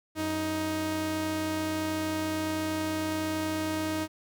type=tone pair together; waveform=sawtooth; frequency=93.7 / 313.4 Hz; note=F#2 / D#4; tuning=+22 / +13 cents; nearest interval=octave + major sixth; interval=2091 cents; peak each=-34 / -25 dBFS; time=0.15-4.08 s; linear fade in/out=50 ms; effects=none